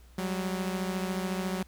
sawtooth beating tone pair, 185 / 199 Hz, F#3 / G3, 0 / +26 cents, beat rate 14 Hz, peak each -27 / -32 dBFS, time 0.18-1.63 s, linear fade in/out 5 ms, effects added 60 Hz sine -52 dBFS peak until 1.67 s + pink hiss -62 dBFS RMS until 1.67 s

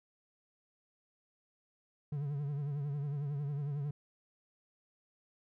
triangle tone with vibrato, 143.6 Hz, D3, 39 cents flat, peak -32 dBFS, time 2.12-3.91 s, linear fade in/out 5 ms, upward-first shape triangle, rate 11 Hz, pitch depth 88 cents each way, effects none

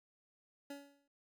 25% pulse tone with exponential decay, 282.5 Hz, C#4, 33 cents sharp, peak -39 dBFS, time 0.7-1.08 s, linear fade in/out 5 ms, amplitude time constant 82 ms, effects none

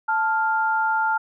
sine tone pair together, 880 / 1396.9 Hz, A5 / F6, 0 / 0 cents, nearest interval minor sixth, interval 800 cents, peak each -21 / -22 dBFS, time 0.08-1.18 s, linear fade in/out 10 ms, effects none

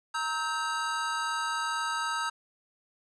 square chord, E diminished, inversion second, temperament equal with one note detuned, 932.3 / 1288.4 / 1568 Hz, Bb5 / E6 / G6, 0 / -40 / 0 cents, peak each -35 / -33 / -35 dBFS, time 0.14-2.3 s, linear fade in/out 10 ms, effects resampled to 22050 Hz + 10-bit

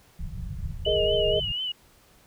pink low-pass noise, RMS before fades -33 dBFS, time 0.19-1.52 s, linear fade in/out 5 ms, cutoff 180 Hz, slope 96 dB/octave
sine tone with vibrato, 2942 Hz, F#7, 11 cents flat, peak -27 dBFS, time 0.85-1.72 s, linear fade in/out 5 ms, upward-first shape triangle, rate 4.2 Hz, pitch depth 87 cents each way
sine chord, Ab suspended second, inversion none, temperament just, 415.3 / 467.2 / 623 Hz, Ab4 / Bb4 / Eb5, 0 / +4 / +2 cents, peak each -26 / -29 / -24 dBFS, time 0.86-1.4 s, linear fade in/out 10 ms
effects pink hiss -58 dBFS RMS until 2.26 s

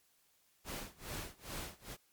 pink noise with tremolo, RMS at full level -42 dBFS, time 0.64-1.97 s, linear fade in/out 50 ms, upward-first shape sine, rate 2.4 Hz, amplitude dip 95%, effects white hiss -72 dBFS RMS until 2.12 s + MP3 96 kbps

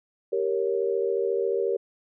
sine chord, G diminished, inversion none, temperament equal, 392 / 466.2 / 554.4 Hz, G4 / Bb4 / Db5, 0 / 0 / 0 cents, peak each -26 / -26 / -31 dBFS, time 0.32-1.77 s, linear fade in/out 10 ms, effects none

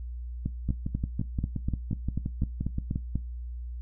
two click trains, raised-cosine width 5 ms, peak -17 / -16 dBFS, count 14 / 12, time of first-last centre 0.69-2.959 / 0.46-3.156 s, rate 5.73 / 4.08 Hz, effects noise-tail reverb RT60 0.2 s tail -18 dB re dry + added 60 Hz sine -34 dBFS peak until 3.81 s

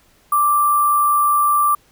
sine tone with sample-and-hold, 1174.7 Hz, D6, in tune, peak -12 dBFS, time 0.32-1.75 s, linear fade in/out 5 ms, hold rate 11025 Hz, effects pink hiss -55 dBFS RMS until 1.91 s

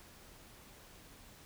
silence, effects pink hiss -57 dBFS RMS until 1.45 s

